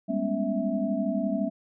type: tone cluster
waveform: sine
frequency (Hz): 197.7 / 209.6 / 243.3 / 277.7 / 655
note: G3 / G#3 / B3 / C#4 / E5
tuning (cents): +15 / +16 / -26 / +3 / -11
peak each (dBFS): -31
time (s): 0.08-1.5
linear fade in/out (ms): 20
effects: none